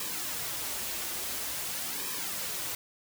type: noise with flanger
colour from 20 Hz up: white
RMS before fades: -35 dBFS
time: 0-2.75 s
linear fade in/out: 2 ms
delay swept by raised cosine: 1.4 to 7.2 ms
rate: 0.48 Hz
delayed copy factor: -0.6
effects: none